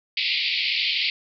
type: band-pass noise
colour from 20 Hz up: pink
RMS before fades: -24 dBFS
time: 0.17-1.1 s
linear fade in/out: 2 ms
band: 2100 to 4800 Hz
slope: 96 dB/octave
effects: none